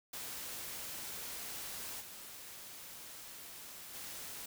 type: noise with level steps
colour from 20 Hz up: white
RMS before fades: -44 / -50 / -46 dBFS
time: 0.13-4.46 s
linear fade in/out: 5 ms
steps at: 2 / 3.93 s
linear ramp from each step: 20 ms
effects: none